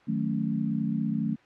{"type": "chord", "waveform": "sine", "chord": "D# half-diminished seventh", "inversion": "none", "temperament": "equal", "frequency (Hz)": [155.56, 185, 220, 277.2], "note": ["D#3", "F#3", "A3", "C#4"], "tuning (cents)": [0, 0, 0, 0], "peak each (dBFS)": [-32, -32, -28, -34], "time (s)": [0.07, 1.36], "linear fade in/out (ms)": 20, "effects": ["white hiss -57 dBFS RMS until 1.45 s", "low-pass 2000 Hz 12 dB/octave"]}